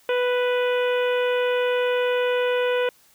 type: harmonic tone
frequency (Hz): 494.5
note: B4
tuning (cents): +2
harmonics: 1 / 2 / 3 / 4 / 5 / 6 / 7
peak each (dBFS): -20 / -31 / -30 / -36 / -33 / -35 / -42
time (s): 0.09-2.89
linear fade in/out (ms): 2
effects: white hiss -57 dBFS RMS until 3.14 s